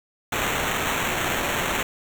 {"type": "noise with sample-and-hold", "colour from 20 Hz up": "violet", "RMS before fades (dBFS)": -25, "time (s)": [0.32, 1.83], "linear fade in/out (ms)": 5, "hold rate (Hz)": 4900, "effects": []}